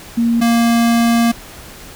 sine / square tone pair in turn, 233.1 / 233.1 Hz, A#3 / A#3, 0 / 0 cents, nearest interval unison, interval 0 cents, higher neither, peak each -11 dBFS, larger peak neither, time 0.17-0.41 / 0.41-1.32 s, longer second, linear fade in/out 10 ms, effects pink hiss -36 dBFS RMS until 1.95 s

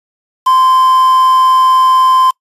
triangle tone with quantisation, 1036 Hz, C6, 17 cents flat, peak -4 dBFS, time 0.46-2.31 s, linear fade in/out 10 ms, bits 4, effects noise-tail reverb RT60 0.1 s tail -25 dB re dry + resampled to 32000 Hz

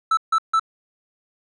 triangle tone bursts, 1318.5 Hz, E6, in tune, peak -13 dBFS, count 3, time 0.11-0.596 s, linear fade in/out 5 ms, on 62 ms, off 150 ms, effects resampled to 24000 Hz

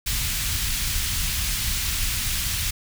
pink band-stop noise, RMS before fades -25 dBFS, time 0.06-2.71 s, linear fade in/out 10 ms, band 100 to 2400 Hz, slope 12 dB/octave, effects none

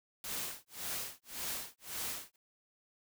white noise with tremolo, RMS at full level -38 dBFS, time 0.24-2.36 s, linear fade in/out 2 ms, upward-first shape sine, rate 1.8 Hz, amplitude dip 100%, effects none

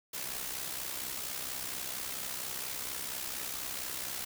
white noise with amplitude modulation, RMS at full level -36 dBFS, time 0.13-4.25 s, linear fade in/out 10 ms, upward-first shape sine, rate 64.3 Hz, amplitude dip 55%, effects none

